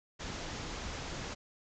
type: low-pass noise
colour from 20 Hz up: pink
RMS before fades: -41 dBFS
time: 0.19-1.35 s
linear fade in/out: 20 ms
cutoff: 7300 Hz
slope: 96 dB/octave
effects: none